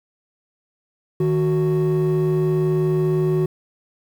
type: tone pair together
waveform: triangle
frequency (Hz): 155.56 / 370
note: D#3 / F#4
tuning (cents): 0 / 0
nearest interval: octave + minor third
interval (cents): 1500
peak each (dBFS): -16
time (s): 1.2-3.46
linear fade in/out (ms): 5
effects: tanh soft clip ceiling -11 dBFS + 8-bit